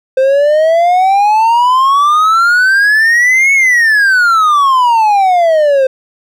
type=exponential two-way sweep; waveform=triangle; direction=up then down; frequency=518 to 2219 to 518 Hz; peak=-4 dBFS; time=0.17-5.87 s; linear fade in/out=5 ms; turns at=3.53 s; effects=none